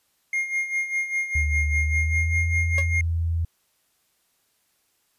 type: tone with tremolo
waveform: triangle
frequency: 2130 Hz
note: C7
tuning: 30 cents sharp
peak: -19 dBFS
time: 0.33-3.01 s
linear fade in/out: 2 ms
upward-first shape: sine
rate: 5 Hz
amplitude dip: 70%
type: tone with pitch glide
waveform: sine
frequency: 74.1 to 83.17 Hz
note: D2 to E2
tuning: +16 to +16 cents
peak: -21 dBFS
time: 1.35-3.45 s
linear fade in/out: 5 ms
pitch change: +200 cents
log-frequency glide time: 1.74-2.39 s
type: tone with exponential decay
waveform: sawtooth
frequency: 554.4 Hz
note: C#5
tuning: in tune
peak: -23 dBFS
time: 2.78-2.86 s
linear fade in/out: 2 ms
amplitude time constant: 17 ms
effects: white hiss -68 dBFS RMS until 5.18 s + resampled to 32000 Hz